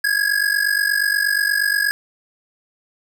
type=ring-modulated tone; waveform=square; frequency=1661.2 Hz; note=G#6; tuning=in tune; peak=-14 dBFS; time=0.04-1.91 s; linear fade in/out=0 ms; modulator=24.2 Hz; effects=none